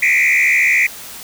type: tone with frequency modulation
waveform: sine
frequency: 2200 Hz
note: C#7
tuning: 14 cents flat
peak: -8 dBFS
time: 0.02-0.87 s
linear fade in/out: 10 ms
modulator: 73.8 Hz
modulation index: 3.6
effects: tanh soft clip ceiling -9 dBFS + white hiss -33 dBFS RMS until 1.23 s